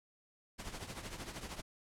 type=noise with tremolo; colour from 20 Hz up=pink; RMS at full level=-42 dBFS; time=0.58-1.62 s; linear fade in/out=20 ms; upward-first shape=triangle; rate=13 Hz; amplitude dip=75%; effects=low-pass 10000 Hz 12 dB/octave